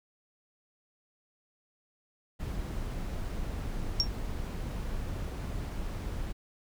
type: noise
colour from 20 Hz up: brown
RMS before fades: -35 dBFS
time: 2.39-6.33 s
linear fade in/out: 20 ms
type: tone with exponential decay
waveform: sine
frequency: 5540 Hz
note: F8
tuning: 15 cents flat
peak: -19 dBFS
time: 4-4.09 s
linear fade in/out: 0 ms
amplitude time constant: 18 ms
effects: none